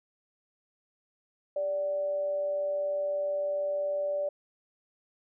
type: tone with amplitude modulation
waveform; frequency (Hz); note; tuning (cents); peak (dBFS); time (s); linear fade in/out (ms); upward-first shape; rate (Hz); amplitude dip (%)
sine; 582; D5; -16; -26; 1.56-4.29; 5; sine; 183; 30
effects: none